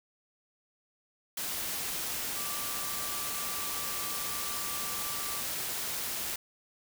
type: tone in noise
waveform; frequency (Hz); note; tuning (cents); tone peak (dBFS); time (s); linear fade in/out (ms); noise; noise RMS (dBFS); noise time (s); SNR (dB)
sine; 1170; D6; -7; -43; 2.36-5.41; 5; white; -35; 1.37-6.36; -11
effects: none